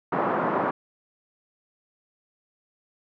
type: band-pass noise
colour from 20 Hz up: white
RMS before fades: -25 dBFS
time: 0.12-0.71 s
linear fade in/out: 5 ms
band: 160 to 1200 Hz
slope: 24 dB/octave
effects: none